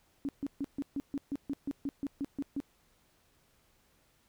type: tone bursts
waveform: sine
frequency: 279.9 Hz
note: C#4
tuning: 17 cents sharp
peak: -31 dBFS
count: 14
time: 0.25-2.602 s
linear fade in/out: 0 ms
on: 38 ms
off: 140 ms
effects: pink hiss -69 dBFS RMS until 4.28 s